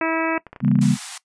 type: harmonic tone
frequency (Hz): 324.9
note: E4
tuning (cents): -25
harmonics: 1 / 2 / 3 / 4 / 5 / 6 / 7 / 8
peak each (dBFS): -23 / -26 / -28 / -29 / -30 / -31 / -31 / -32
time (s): 0.01-0.38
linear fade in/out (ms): 2
type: clicks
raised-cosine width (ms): 0.5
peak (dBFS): -22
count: 10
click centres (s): 0.467 / 0.53 / 0.562 / 0.604 / 0.648 / 0.681 / 0.715 / 0.755 / 0.789 / 0.833
type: chord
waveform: sine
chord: C# diminished seventh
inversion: none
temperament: just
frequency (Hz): 138.59 / 166.31 / 199.57 / 239.5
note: C#3 / E3 / G3 / Bb3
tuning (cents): 0 / +16 / +31 / +47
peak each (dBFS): -18 / -23 / -18 / -19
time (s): 0.61-0.97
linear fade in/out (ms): 50
type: high-pass noise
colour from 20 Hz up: white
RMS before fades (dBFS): -32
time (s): 0.81-1.18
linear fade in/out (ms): 5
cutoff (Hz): 680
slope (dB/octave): 96
effects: noise-tail reverb RT60 0.1 s tail -18 dB re dry + resampled to 22050 Hz